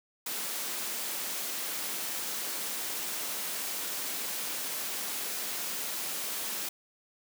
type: high-pass noise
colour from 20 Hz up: white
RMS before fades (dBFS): -35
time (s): 0.26-6.69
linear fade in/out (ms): 5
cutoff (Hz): 180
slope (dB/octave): 24
effects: none